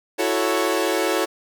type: chord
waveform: sawtooth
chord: F# minor seventh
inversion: third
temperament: equal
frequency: 329.6 / 370 / 440 / 554.4 Hz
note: E4 / F#4 / A4 / C#5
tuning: 0 / 0 / 0 / 0 cents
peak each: -21 dBFS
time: 0.18-1.26 s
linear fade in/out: 20 ms
effects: none